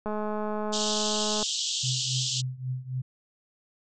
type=click train; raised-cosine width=1 ms; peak=-19 dBFS; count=291; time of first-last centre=0.06-1.428 s; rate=212 Hz
type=band-pass noise; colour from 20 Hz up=pink; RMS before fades=-30 dBFS; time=0.72-2.42 s; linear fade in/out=20 ms; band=2900 to 7700 Hz; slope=96 dB/octave
type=tone with tremolo; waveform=sine; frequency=128.4 Hz; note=C3; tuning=32 cents flat; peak=-26 dBFS; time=1.83-3.02 s; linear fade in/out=10 ms; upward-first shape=triangle; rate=3.7 Hz; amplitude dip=90%
effects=none